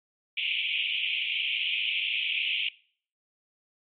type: band-pass noise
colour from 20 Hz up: pink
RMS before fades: -29 dBFS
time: 0.37-2.69 s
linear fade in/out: 5 ms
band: 2300 to 3300 Hz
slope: 96 dB/octave
effects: noise-tail reverb RT60 0.5 s tail -21 dB re dry + MP3 32 kbps